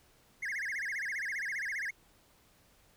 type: tone with vibrato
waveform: triangle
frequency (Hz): 1872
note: A#6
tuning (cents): +7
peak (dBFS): -32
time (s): 0.42-1.91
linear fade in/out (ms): 10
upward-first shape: sine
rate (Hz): 15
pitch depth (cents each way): 270
effects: pink hiss -65 dBFS RMS until 2.96 s